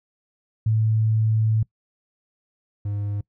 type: tone pair in turn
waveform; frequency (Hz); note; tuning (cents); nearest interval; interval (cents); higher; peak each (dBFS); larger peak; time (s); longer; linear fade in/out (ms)
sine / triangle; 110 / 102.24; A2 / G#2; 0 / -27; minor second; 127; first; -17 / -22; first; 0.66-1.63 / 2.85-3.21; first; 5
effects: noise-tail reverb RT60 0.1 s tail -23 dB re dry